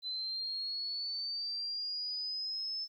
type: linear sweep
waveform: sine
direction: up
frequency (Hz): 4025 to 5274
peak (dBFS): -35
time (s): 0.02-2.88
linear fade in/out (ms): 50
effects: 12-bit